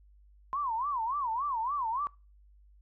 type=tone with vibrato; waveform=sine; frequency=1020 Hz; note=C6; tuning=44 cents flat; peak=-29 dBFS; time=0.53-2.07 s; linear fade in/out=0 ms; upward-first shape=sine; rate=3.5 Hz; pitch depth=250 cents each way; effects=noise-tail reverb RT60 0.3 s tail -23 dB re dry + added 50 Hz sine -56 dBFS peak until 2.81 s